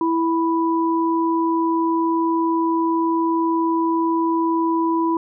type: tone pair together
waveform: sine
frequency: 329.6 / 987.8 Hz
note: E4 / B5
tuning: 0 / 0 cents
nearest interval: octave + perfect fifth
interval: 1900 cents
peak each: -18 / -21 dBFS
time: 0.01-5.17 s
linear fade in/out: 2 ms
effects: none